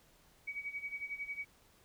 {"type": "tone with tremolo", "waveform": "sine", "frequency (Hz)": 2265, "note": "C#7", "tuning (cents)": 37, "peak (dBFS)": -36, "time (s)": [0.47, 1.45], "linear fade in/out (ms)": 10, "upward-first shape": "sine", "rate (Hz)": 11, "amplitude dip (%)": 80, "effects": ["pink hiss -66 dBFS RMS until 1.84 s"]}